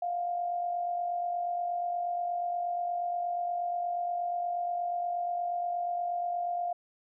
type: tone with amplitude modulation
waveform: sine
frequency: 702 Hz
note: F5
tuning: 9 cents sharp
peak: -27 dBFS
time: 0.02-6.73 s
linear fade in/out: 5 ms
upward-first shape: sine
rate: 48.4 Hz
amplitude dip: 45%
effects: none